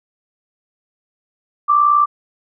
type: tone with amplitude modulation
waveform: sine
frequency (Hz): 1174.7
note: D6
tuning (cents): 0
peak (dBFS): -7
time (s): 1.68-2.06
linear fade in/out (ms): 20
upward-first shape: sine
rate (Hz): 59.9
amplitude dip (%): 60
effects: none